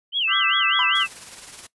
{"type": "tone with vibrato", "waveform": "sine", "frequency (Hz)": 2951, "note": "F#7", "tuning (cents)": -5, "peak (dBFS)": -19, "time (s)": [0.12, 1.08], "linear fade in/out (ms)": 50, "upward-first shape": "sine", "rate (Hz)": 5, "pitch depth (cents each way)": 220}
{"type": "chord", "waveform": "sine", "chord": "E minor seventh", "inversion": "third", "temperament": "equal with one note detuned", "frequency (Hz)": [1174.7, 1318.5, 1568, 2009], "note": ["D6", "E6", "G6", "B6"], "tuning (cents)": [0, 0, 0, 29], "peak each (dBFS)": -26, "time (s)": [0.27, 1.07], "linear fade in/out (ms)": 50}
{"type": "tone with exponential decay", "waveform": "triangle", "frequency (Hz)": 1000, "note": "B5", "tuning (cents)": 21, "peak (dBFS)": -20, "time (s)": [0.79, 1.03], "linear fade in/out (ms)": 1, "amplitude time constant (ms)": 52}
{"type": "noise with tremolo", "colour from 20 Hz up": "white", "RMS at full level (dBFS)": -38, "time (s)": [0.95, 1.67], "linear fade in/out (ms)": 5, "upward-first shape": "sine", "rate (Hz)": 19, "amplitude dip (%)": 45}
{"effects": ["noise-tail reverb RT60 0.1 s tail -19 dB re dry", "resampled to 24000 Hz"]}